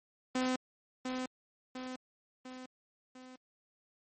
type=tone with echo; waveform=sawtooth; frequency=255.8 Hz; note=C4; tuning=39 cents flat; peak=-26 dBFS; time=0.35-0.56 s; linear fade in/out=5 ms; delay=700 ms; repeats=4; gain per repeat=-5 dB; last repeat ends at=3.36 s; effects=MP3 32 kbps